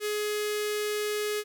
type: tone with notch filter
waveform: sawtooth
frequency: 420 Hz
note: G#4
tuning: 19 cents sharp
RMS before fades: -30 dBFS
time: 0-1.44 s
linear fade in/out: 50 ms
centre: 870 Hz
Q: 0.94
effects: none